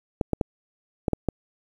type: clicks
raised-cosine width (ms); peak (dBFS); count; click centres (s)
2; -9; 6; 0.212 / 0.333 / 0.412 / 1.082 / 1.133 / 1.287
effects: 8-bit